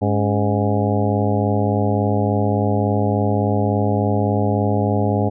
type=harmonic tone with a mistuned harmonic; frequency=103.5 Hz; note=G#2; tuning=5 cents flat; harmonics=1 / 2 / 3 / 4 / 5 / 6 / 7 / 8; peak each=-19 / -22 / -24 / -25 / -26 / -27 / -27 / -28 dBFS; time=0.01-5.3 s; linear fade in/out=20 ms; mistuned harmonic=3; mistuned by=-150 cents; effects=none